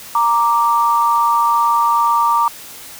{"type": "tone pair together", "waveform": "sine", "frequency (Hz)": [932.3, 1174.6], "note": ["A#5", "D6"], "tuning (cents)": [0, 0], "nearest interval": "major third", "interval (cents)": 400, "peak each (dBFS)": -14, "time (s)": [0.15, 2.48], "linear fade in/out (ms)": 2, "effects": ["white hiss -35 dBFS RMS until 2.99 s"]}